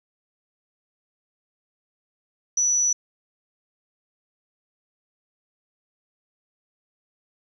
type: tone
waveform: sine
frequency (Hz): 5920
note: F#8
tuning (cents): 0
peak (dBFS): -18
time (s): 2.57-2.93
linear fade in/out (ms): 5
effects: 9-bit